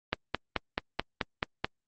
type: click train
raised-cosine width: 0.3 ms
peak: -10 dBFS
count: 8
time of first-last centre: 0.13-1.645 s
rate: 4.62 Hz
effects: low-pass 5000 Hz 12 dB/octave + Opus 24 kbps